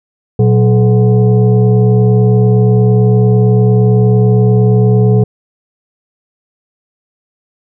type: tone with frequency modulation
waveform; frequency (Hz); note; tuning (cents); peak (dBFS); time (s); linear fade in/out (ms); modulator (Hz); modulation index
sine; 119.1; A#2; +38; -5; 0.39-5.24; 5; 307; 0.89
effects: none